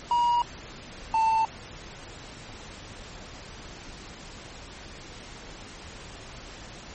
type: tone pair in turn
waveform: triangle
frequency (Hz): 956 / 891.6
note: A#5 / A5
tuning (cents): +43 / +23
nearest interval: minor second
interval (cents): 120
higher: first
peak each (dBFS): -18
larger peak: neither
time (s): 0.11-0.42 / 1.14-1.45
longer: neither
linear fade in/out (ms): 2
effects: pink hiss -43 dBFS RMS until 6.94 s + MP3 32 kbps